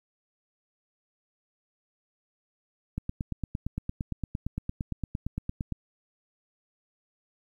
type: click train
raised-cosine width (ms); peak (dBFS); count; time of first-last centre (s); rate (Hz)
5; -18; 25; 2.98-5.723; 8.75
effects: 10-bit